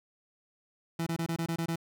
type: tone bursts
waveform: 30% pulse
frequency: 166 Hz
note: E3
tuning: 12 cents sharp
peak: -27 dBFS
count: 8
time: 0.99-1.758 s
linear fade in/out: 5 ms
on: 75 ms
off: 24 ms
effects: none